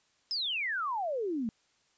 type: exponential sweep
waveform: sine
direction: down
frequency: 5274 to 211.8 Hz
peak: -30 dBFS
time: 0.31-1.49 s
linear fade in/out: 0 ms
effects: white hiss -70 dBFS RMS until 1.97 s + resampled to 16000 Hz